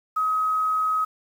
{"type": "tone with quantisation", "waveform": "sine", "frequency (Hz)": 1269, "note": "D#6", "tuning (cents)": 34, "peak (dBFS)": -20, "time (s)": [0.16, 1.05], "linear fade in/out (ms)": 10, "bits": 8, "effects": []}